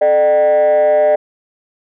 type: tone with frequency modulation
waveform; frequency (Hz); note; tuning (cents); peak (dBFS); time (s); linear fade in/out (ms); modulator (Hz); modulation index
sine; 602; D5; +43; -6; 0.01-1.16; 10; 167; 0.56
effects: tanh soft clip ceiling -7 dBFS